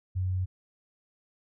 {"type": "tone", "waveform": "sine", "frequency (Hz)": 92.5, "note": "F#2", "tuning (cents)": 0, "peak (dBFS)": -26, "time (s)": [0.15, 0.46], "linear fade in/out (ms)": 20, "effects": []}